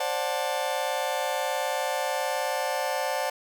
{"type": "chord", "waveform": "40% pulse", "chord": "D dominant seventh", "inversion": "third", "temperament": "just", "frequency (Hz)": [528.6, 587.3, 734.2, 881], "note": ["C5", "D5", "F#5", "A5"], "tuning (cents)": [18, 0, -14, 2], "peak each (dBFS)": -31, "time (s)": [0, 3.3], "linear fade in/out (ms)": 5, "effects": []}